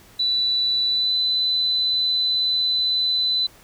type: tone with pitch glide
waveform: sine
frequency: 3965 to 4009 Hz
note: B7 to B7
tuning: +6 to +25 cents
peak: -18 dBFS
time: 0.19-3.47 s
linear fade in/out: 10 ms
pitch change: +19 cents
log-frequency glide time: 0.88-1.14 s
effects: pink hiss -50 dBFS RMS until 3.63 s